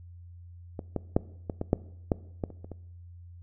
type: clicks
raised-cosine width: 2 ms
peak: -21 / -15 / -8 / -18 / -17 / -8 / -10 / -16 / -30 / -30 / -26 dBFS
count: 11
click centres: 0.792 / 0.963 / 1.165 / 1.498 / 1.614 / 1.731 / 2.118 / 2.438 / 2.503 / 2.645 / 2.717 s
effects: noise-tail reverb RT60 0.8 s tail -20 dB re dry + added 87 Hz sine -45 dBFS peak until 3.42 s